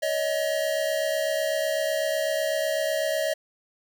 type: tone pair together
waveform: square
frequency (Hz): 566 / 634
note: C#5 / D#5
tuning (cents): +36 / +32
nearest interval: major second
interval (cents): 196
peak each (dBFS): -29 / -26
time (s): 0.02-3.34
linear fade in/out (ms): 10
effects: none